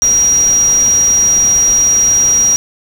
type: tone in noise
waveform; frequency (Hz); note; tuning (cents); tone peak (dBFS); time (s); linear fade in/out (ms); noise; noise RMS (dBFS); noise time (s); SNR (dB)
sine; 5730; F8; +44; -7; 0.02-2.56; 0; pink; -25; 0.02-2.56; +15
effects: none